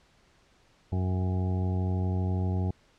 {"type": "harmonic tone with a mistuned harmonic", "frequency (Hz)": 92.5, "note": "F#2", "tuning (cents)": 0, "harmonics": [1, 2, 3, 4, 5, 7, 8, 9], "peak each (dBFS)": [-26, -33, -40, -40, -45, -46, -48, -45], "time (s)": [0.92, 2.71], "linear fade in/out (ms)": 5, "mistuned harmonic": 9, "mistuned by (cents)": -17, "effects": ["pink hiss -63 dBFS RMS until 2.98 s", "low-pass 6000 Hz 12 dB/octave"]}